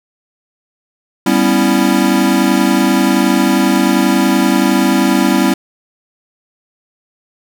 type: chord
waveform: square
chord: C# half-diminished seventh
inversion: second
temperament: equal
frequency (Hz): 196 / 246.9 / 277.2 / 329.6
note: G3 / B3 / C#4 / E4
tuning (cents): 0 / 0 / 0 / 0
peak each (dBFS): -16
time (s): 1.26-5.54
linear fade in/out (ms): 5
effects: none